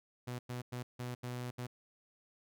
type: tone bursts at uneven times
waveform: sawtooth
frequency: 123.47 Hz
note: B2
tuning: in tune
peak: -35 dBFS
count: 6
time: 0.27-0.39 / 0.49-0.62 / 0.72-0.83 / 0.99-1.15 / 1.23-1.51 / 1.58-1.67 s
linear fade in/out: 10 ms
effects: none